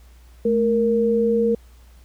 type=tone pair together; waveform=sine; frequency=217.1 / 466.2 Hz; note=A3 / A#4; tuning=-23 / 0 cents; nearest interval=octave + minor second; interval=1323 cents; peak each=-21 / -17 dBFS; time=0.45-1.55 s; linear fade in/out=5 ms; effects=added 60 Hz sine -45 dBFS peak until 2.04 s + pink hiss -57 dBFS RMS until 2.04 s